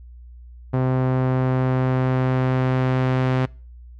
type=tone with low-pass filter sweep; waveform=sawtooth; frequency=129.2 Hz; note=C3; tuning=21 cents flat; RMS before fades=-20 dBFS; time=0.73-3.46 s; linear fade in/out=10 ms; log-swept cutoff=1100 to 2600 Hz; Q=0.72; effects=noise-tail reverb RT60 0.4 s tail -25 dB re dry + added 60 Hz sine -39 dBFS peak until 3.99 s